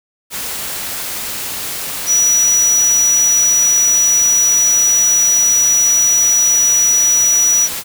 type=tone in noise; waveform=sine; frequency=5850 Hz; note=F#8; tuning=21 cents flat; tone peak=-9 dBFS; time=2.06-7.69 s; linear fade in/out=50 ms; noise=white; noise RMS=-23 dBFS; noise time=0.3-7.84 s; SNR=+11 dB; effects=none